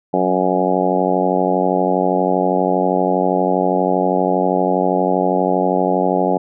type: harmonic tone with a mistuned harmonic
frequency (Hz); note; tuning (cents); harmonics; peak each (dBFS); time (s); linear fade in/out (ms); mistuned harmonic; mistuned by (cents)
92.5; F#2; 0; 2 / 3 / 4 / 5 / 6 / 7 / 8 / 9; -22 / -22 / -22 / -22 / -22 / -22 / -22 / -22; 0.13-6.38; 10; 2; -30
effects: none